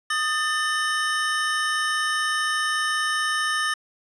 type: tone cluster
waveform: square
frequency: 1239 / 1784 / 3019 Hz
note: D#6 / A6 / F#7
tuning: -8 / +23 / +34 cents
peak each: -27 / -25 / -32 dBFS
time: 0.1-3.74 s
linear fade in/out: 5 ms
effects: resampled to 24000 Hz